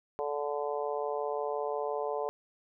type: harmonic tone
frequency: 145.7 Hz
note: D3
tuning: 13 cents flat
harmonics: 3 / 4 / 5 / 6 / 7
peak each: -34 / -36 / -38 / -40 / -41 dBFS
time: 0.19-2.29 s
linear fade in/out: 0 ms
effects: none

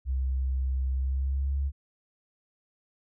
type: tone with pitch glide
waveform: sine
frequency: 65.41 to 69.3 Hz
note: C2 to C#2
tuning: 0 to 0 cents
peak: -25 dBFS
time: 0.05-1.72 s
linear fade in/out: 50 ms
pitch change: +100 cents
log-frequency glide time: 0.95-1.59 s
effects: none

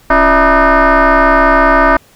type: tone with frequency modulation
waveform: sine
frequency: 277.2 Hz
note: C#4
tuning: in tune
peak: -4 dBFS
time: 0.1-1.97 s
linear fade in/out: 5 ms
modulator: 310 Hz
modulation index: 4.6
effects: tanh soft clip ceiling -1 dBFS + pink hiss -46 dBFS RMS until 2.15 s

